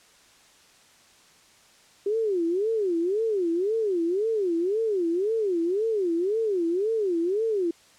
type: tone with vibrato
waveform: sine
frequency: 387.6 Hz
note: G4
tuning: 20 cents flat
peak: -22 dBFS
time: 2.06-7.71 s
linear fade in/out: 5 ms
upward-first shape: sine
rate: 1.9 Hz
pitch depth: 270 cents each way
effects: white hiss -56 dBFS RMS until 7.98 s + low-pass 8000 Hz 12 dB/octave